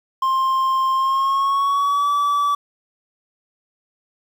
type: tone with pitch glide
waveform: triangle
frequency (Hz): 1056 to 1151.6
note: C6 to D6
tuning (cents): +16 to -34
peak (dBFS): -14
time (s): 0.22-2.55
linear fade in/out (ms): 5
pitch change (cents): +150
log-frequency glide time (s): 0.94-2.09
effects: 8-bit